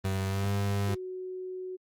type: tone with pitch glide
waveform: 35% pulse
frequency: 96.1 to 100.12 Hz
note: G2 to G2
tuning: -34 to +37 cents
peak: -25 dBFS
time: 0.04-0.95 s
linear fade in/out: 10 ms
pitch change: +71 cents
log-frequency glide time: 0.27-0.5 s
type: tone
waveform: sine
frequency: 370 Hz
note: F#4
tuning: in tune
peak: -35 dBFS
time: 0.87-1.77 s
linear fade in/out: 20 ms
effects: Opus 24 kbps